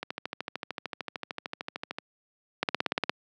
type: two click trains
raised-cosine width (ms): 0.3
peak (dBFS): -9 / -17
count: 9 / 27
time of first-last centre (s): 2.63-3.095 / 0.03-1.985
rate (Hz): 17.2 / 13.3
effects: high-pass 200 Hz 12 dB/octave